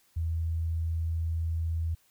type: tone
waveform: sine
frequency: 82 Hz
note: E2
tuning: 9 cents flat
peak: -27 dBFS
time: 0.16-1.95 s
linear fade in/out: 10 ms
effects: white hiss -66 dBFS RMS until 2.1 s